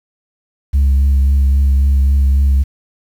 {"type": "tone with vibrato", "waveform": "sine", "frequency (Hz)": 68.6, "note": "C#2", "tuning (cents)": -17, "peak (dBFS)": -6, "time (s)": [0.73, 2.64], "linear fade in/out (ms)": 20, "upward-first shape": "triangle", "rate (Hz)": 3.7, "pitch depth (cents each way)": 28, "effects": ["tanh soft clip ceiling -7 dBFS", "7-bit"]}